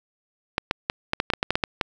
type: clicks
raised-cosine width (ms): 0.3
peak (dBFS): -5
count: 12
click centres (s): 0.581 / 0.711 / 0.899 / 1.134 / 1.201 / 1.302 / 1.336 / 1.429 / 1.506 / 1.555 / 1.638 / 1.812
effects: 7-bit